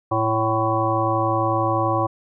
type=harmonic tone with a mistuned harmonic; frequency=111.4 Hz; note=A2; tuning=22 cents sharp; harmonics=1 / 3 / 5 / 7 / 9 / 10; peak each=-25 / -25 / -25 / -25 / -25 / -25 dBFS; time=0.11-2.07 s; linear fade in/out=10 ms; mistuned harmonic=7; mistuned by=-28 cents; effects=none